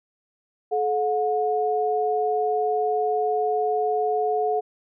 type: tone pair together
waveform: sine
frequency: 430 / 723.2 Hz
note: A4 / F#5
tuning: -40 / -40 cents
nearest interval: major sixth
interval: 900 cents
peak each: -23 dBFS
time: 0.71-4.61 s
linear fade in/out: 20 ms
effects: none